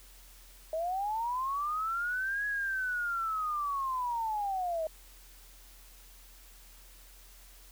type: linear two-way sweep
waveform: sine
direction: up then down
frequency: 622.3 to 1679 to 622.3 Hz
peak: -30 dBFS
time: 0.73-4.87 s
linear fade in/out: 2 ms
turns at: 2.46 s
effects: added 42 Hz sine -54 dBFS peak until 7.71 s + white hiss -57 dBFS RMS until 7.71 s